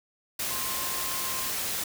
sine tone in noise, 1056 Hz, C6, 16 cents sharp, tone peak -39 dBFS, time 0.5-1.5 s, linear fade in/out 5 ms, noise white, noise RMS -31 dBFS, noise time 0.39-1.84 s, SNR -11 dB, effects none

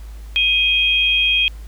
sine tone pair together, 2500 / 3237 Hz, D#7 / G#7, +8 / -45 cents, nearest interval major third, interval 447 cents, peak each -16 dBFS, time 0.36-1.48 s, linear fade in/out 0 ms, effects added 53 Hz sine -31 dBFS peak until 1.67 s + pink hiss -49 dBFS RMS until 1.67 s

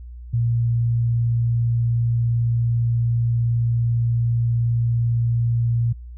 sine tone, 117.4 Hz, A#2, 13 cents sharp, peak -17 dBFS, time 0.33-5.93 s, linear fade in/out 10 ms, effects noise-tail reverb RT60 0.1 s tail -25 dB re dry + added 60 Hz sine -34 dBFS peak until 6.17 s

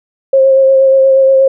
sine tone with vibrato, 535 Hz, C5, 38 cents sharp, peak -4 dBFS, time 0.33-1.48 s, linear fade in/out 5 ms, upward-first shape sine, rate 8.4 Hz, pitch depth 17 cents each way, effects none

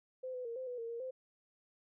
sine tone with pitch steps, 514 / 502 / 464.5 / 517 / 492.7 / 460.2 / 466.8 / 517 Hz, C5 / B4 / A#4 / C5 / B4 / A#4 / A#4 / C5, -31 / +28 / -6 / -21 / -4 / -22 / +2 / -21 cents, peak -39 dBFS, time 0.23-1.11 s, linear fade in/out 10 ms, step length 110 ms, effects none

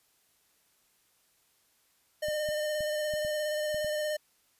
square tone with vibrato, 606 Hz, D#5, 46 cents flat, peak -30 dBFS, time 2.22-4.17 s, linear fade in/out 10 ms, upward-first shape square, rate 17 Hz, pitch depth 15 cents each way
clicks, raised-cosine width 5 ms, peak -33 dBFS, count 7, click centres 2.285 / 2.489 / 2.807 / 3.138 / 3.249 / 3.745 / 3.846 s
effects white hiss -69 dBFS RMS until 4.59 s + resampled to 32000 Hz

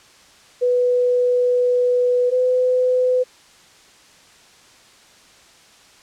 sine tone pair in turn, 493.9 / 504.6 Hz, B4 / B4, 0 / +37 cents, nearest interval unison, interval 37 cents, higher second, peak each -14 dBFS, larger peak neither, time 0.61-2.31 / 2.31-3.24 s, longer first, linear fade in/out 20 ms, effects white hiss -49 dBFS RMS until 6.02 s + low-pass 7000 Hz 12 dB/octave

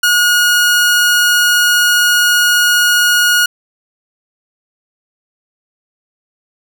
sawtooth tone, 1443 Hz, F#6, 44 cents flat, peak -5 dBFS, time 0.03-3.46 s, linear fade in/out 5 ms, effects none

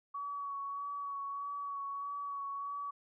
sine tone with vibrato, 1128 Hz, C#6, 30 cents sharp, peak -37 dBFS, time 0.14-2.91 s, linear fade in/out 10 ms, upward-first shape sine, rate 1.6 Hz, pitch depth 20 cents each way, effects none

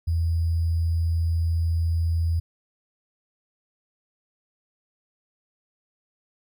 sine tone with sample-and-hold, 83 Hz, E2, 12 cents sharp, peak -20 dBFS, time 0.07-2.4 s, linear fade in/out 10 ms, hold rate 4900 Hz, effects none

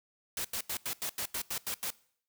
white noise bursts, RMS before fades -35 dBFS, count 10, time 0.37-1.904 s, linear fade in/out 2 ms, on 76 ms, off 86 ms, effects noise-tail reverb RT60 0.6 s tail -22 dB re dry

